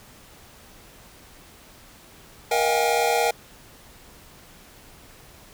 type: tone cluster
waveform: square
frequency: 472.2 / 638 / 716 / 787 / 824 Hz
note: A#4 / D#5 / F5 / G5 / G#5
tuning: +22 / +43 / +43 / +7 / -14 cents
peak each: -25 / -28 / -27 / -29 / -26 dBFS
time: 2.51-3.31 s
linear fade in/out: 5 ms
effects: pink hiss -49 dBFS RMS until 5.53 s